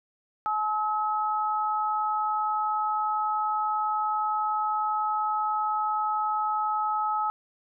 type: tone pair together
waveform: sine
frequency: 854 / 1284.3 Hz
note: G#5 / E6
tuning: +48 / -46 cents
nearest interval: perfect fifth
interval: 706 cents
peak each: -27 dBFS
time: 0.46-7.3 s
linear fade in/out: 0 ms
effects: none